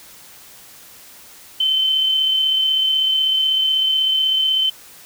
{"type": "tone with amplitude modulation", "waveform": "sine", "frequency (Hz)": 3074, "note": "G7", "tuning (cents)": -35, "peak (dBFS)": -13, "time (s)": [1.6, 4.7], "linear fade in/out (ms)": 5, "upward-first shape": "sine", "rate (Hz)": 36.1, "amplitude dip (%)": 30, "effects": ["white hiss -43 dBFS RMS until 5.05 s"]}